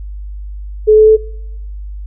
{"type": "tone with pitch steps", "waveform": "sine", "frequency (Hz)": [429.4, 432.9, 436.4], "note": ["A4", "A4", "A4"], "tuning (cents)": [-42, -28, -14], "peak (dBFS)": -3, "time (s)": [0.87, 1.17], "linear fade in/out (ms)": 20, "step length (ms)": 100, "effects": ["noise-tail reverb RT60 0.9 s tail -23 dB re dry", "added 50 Hz sine -23 dBFS peak until 2.06 s"]}